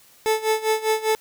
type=tone with tremolo; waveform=30% pulse; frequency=437.3 Hz; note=A4; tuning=11 cents flat; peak=-14 dBFS; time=0.26-1.15 s; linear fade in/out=0 ms; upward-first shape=sine; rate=5 Hz; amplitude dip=85%; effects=white hiss -53 dBFS RMS until 1.2 s